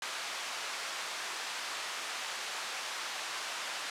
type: band-pass noise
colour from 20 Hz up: pink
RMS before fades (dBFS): -39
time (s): 0.02-3.9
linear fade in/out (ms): 2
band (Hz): 970 to 6800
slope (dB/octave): 12
effects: low-pass 12000 Hz 12 dB/octave